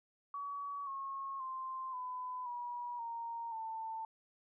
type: tone with pitch steps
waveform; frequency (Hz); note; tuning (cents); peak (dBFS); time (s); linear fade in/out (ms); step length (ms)
sine; 1133 / 1088.7 / 1046.2 / 1005.3 / 966 / 928.3 / 892; C#6 / C#6 / C6 / B5 / B5 / A#5 / A5; +37 / -32 / -1 / +30 / -39 / -7 / +23; -39; 0.34-4.05; 2; 530
effects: none